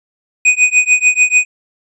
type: tone with tremolo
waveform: square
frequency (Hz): 2489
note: D#7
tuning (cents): 0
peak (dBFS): -5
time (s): 0.45-1.45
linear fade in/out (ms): 5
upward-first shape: triangle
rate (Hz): 6.8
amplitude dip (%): 100
effects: resampled to 24000 Hz